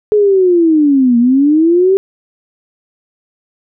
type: linear two-way sweep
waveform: sine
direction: down then up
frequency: 427.2 to 232.5 to 393.1 Hz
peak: -6 dBFS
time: 0.12-1.97 s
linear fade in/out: 0 ms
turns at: 1.18 s
effects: none